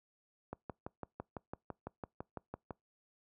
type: click train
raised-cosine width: 1 ms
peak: -27 dBFS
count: 14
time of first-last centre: 0.53-2.708 s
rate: 5.97 Hz
effects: noise-tail reverb RT60 0.2 s tail -26 dB re dry + high-pass 60 Hz 12 dB/octave